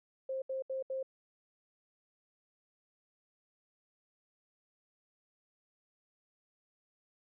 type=tone bursts; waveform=sine; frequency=529 Hz; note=C5; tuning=19 cents sharp; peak=-34 dBFS; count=4; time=0.29-1.029 s; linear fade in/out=5 ms; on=130 ms; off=73 ms; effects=none